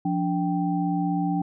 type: tone cluster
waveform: sine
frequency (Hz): 174.7 / 290.6 / 782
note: F3 / D4 / G5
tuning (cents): +1 / -18 / -4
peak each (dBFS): -25 / -26 / -29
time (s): 0.05-1.42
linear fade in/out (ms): 5
effects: none